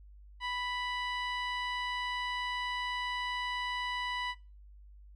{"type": "tone with low-pass filter", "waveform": "15% pulse", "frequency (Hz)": 987.8, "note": "B5", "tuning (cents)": 0, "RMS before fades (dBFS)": -36, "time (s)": [0.4, 4.35], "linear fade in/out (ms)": 50, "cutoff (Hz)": 4000, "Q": 0.65, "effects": ["noise-tail reverb RT60 0.3 s tail -21 dB re dry", "added 50 Hz sine -51 dBFS peak until 5.15 s"]}